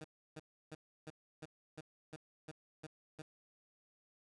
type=tone bursts; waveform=15% pulse; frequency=155.56 Hz; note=D#3; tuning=in tune; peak=-40 dBFS; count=10; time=0.01-3.22 s; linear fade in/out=2 ms; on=33 ms; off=320 ms; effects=resampled to 24000 Hz